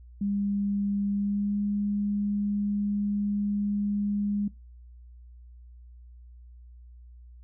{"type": "tone with pitch glide", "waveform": "sine", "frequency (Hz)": [201.3, 204.3], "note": ["G3", "G#3"], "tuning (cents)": [46, -28], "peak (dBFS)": -25, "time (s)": [0.21, 4.48], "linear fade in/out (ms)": 5, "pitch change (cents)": 26, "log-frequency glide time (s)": [1.12, 1.59], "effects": ["noise-tail reverb RT60 0.2 s tail -20 dB re dry", "added 60 Hz sine -46 dBFS peak until 7.43 s"]}